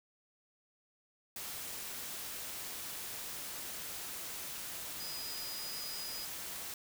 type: tone in noise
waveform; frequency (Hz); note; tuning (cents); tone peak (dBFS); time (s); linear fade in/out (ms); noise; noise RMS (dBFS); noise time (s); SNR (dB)
sine; 4947; D#8; -11; -43; 5-6.25; 2; white; -43; 1.36-6.74; -3
effects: none